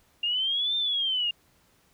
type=linear two-way sweep; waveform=sine; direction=up then down; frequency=2794 to 3615 to 2799 Hz; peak=-24 dBFS; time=0.23-1.31 s; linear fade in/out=5 ms; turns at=0.76 s; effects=pink hiss -64 dBFS RMS until 1.93 s